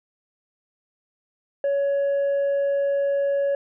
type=tone with tanh clipping; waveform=triangle; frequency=560 Hz; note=C#5; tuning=18 cents sharp; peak=-20 dBFS; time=1.64-3.55 s; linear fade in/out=2 ms; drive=7 dB; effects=none